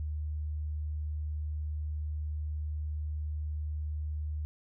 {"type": "tone", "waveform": "sine", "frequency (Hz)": 75.8, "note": "D#2", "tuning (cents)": -45, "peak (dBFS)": -32, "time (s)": [0, 4.45], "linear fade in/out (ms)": 0, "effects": []}